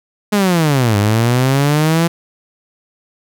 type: linear two-way sweep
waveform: sawtooth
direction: down then up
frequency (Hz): 212 to 100 to 170.7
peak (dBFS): -7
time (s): 0.32-2.08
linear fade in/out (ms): 10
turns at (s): 0.97
effects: none